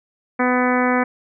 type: harmonic tone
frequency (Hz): 250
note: B3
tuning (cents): +21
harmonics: 1 / 2 / 3 / 4 / 5 / 6 / 7 / 8 / 9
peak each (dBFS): -19 / -22 / -24 / -25 / -26 / -27 / -27 / -28 / -29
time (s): 0.39-1.04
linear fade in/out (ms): 10
effects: none